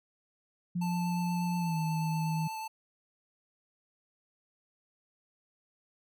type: tone with pitch glide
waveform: sine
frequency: 175.6 to 160.1 Hz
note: F3 to D#3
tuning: +10 to +50 cents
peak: -29 dBFS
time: 0.75-2.48 s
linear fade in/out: 10 ms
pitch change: -160 cents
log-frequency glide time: 1.59-1.78 s
type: tone with vibrato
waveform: square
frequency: 880 Hz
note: A5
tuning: in tune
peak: -37 dBFS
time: 0.81-2.68 s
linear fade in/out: 10 ms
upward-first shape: sine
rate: 8.3 Hz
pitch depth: 11 cents each way
effects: none